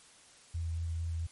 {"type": "tone with vibrato", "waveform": "sine", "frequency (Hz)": 83, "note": "E2", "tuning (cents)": 12, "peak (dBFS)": -32, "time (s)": [0.54, 1.27], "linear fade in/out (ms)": 10, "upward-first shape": "sine", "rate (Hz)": 4.4, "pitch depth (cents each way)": 16, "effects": ["white hiss -58 dBFS RMS until 1.31 s", "MP3 48 kbps"]}